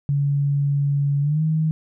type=tone with pitch glide; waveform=sine; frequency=141.9 to 157.45 Hz; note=C#3 to D#3; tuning=+41 to +21 cents; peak=-17 dBFS; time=0.09-1.71 s; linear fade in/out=0 ms; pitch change=+180 cents; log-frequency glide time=1.21-1.42 s; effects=none